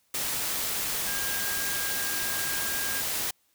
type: tone in noise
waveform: sine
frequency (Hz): 1618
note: G#6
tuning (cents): -46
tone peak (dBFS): -35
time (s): 1.07-3.01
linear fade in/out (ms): 5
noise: white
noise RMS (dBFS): -30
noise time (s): 0.14-3.31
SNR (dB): -8
effects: white hiss -69 dBFS RMS until 3.54 s